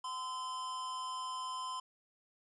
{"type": "tone with amplitude modulation", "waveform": "square", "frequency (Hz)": 1027, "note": "C6", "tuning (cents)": -33, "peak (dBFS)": -37, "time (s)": [0.04, 1.8], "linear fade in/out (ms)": 5, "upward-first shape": "sine", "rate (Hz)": 276, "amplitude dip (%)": 40, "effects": ["resampled to 22050 Hz", "12-bit"]}